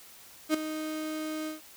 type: tone with ADSR envelope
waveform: 35% pulse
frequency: 311.1 Hz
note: D#4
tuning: in tune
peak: -19 dBFS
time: 0.49-1.61 s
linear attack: 52 ms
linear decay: 6 ms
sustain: -12 dB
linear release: 140 ms
effects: white hiss -52 dBFS RMS until 1.76 s